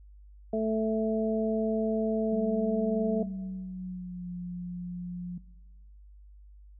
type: harmonic tone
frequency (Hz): 219.9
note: A3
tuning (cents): -1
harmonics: 1 / 2 / 3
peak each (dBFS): -30 / -30 / -30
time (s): 0.53-3.23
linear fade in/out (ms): 5
type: tone with pitch glide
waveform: sine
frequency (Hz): 200 to 177.15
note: G3 to F3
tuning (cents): +35 to +25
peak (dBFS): -34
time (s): 2.32-5.38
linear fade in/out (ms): 5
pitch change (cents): -210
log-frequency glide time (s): 2.75-4.29
effects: noise-tail reverb RT60 1.0 s tail -18 dB re dry + added 50 Hz sine -49 dBFS peak until 6.79 s